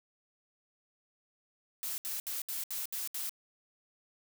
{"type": "noise bursts", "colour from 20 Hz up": "blue", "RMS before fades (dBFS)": -37, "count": 7, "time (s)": [1.83, 3.294], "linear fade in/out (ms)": 0, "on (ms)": 150, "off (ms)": 69, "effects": []}